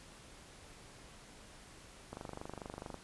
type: click train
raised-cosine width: 1 ms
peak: -29 dBFS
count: 21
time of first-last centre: 2.13-2.943 s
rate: 24.6 Hz
effects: pink hiss -56 dBFS RMS until 3.03 s + resampled to 24000 Hz